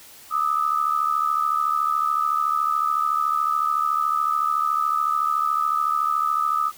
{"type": "tone pair together", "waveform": "sine", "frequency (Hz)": [1210.2, 1284], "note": ["D#6", "E6"], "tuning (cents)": [-48, -46], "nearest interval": "minor second", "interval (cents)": 102, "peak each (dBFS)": -22, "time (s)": [0.3, 6.72], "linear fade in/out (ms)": 50, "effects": ["white hiss -46 dBFS RMS until 6.77 s"]}